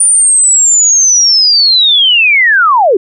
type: linear sweep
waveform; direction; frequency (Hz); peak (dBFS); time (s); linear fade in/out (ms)
sine; down; 9397 to 346.5; -4; 0-2.97; 5
effects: none